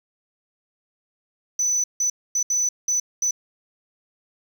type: tone bursts at uneven times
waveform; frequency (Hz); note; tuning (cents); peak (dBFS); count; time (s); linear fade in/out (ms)
sine; 5990; F#8; +20; -16; 6; 1.59-1.84 / 2-2.1 / 2.35-2.43 / 2.5-2.69 / 2.88-3 / 3.22-3.31; 5
effects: tanh soft clip ceiling -18 dBFS + 8-bit